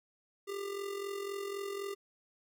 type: tone with amplitude modulation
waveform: square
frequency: 398.8 Hz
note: G4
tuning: 30 cents sharp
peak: -35 dBFS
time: 0.47-1.95 s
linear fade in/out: 20 ms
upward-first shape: sine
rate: 43.9 Hz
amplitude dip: 60%
effects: none